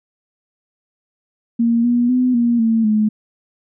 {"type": "tone with pitch steps", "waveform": "sine", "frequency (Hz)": [232.9, 240.9, 251.9, 236.9, 225.6, 214.1], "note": ["A#3", "B3", "B3", "A#3", "A3", "A3"], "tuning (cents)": [-1, -43, 34, 28, 44, -47], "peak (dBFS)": -12, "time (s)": [1.59, 3.09], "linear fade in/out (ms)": 10, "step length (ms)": 250, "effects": []}